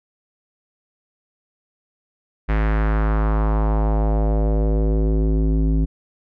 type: tone with low-pass filter sweep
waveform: square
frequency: 53.3 Hz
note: G#1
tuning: 46 cents sharp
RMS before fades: -18 dBFS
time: 2.48-5.86 s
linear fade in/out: 20 ms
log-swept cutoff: 2000 to 250 Hz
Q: 2
effects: none